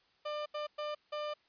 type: tone bursts at uneven times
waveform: 30% pulse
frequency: 598 Hz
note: D5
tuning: 31 cents sharp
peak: -33 dBFS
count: 4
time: 0.25-0.46 / 0.54-0.67 / 0.78-0.95 / 1.12-1.34 s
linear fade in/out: 10 ms
effects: white hiss -70 dBFS RMS until 1.48 s + resampled to 11025 Hz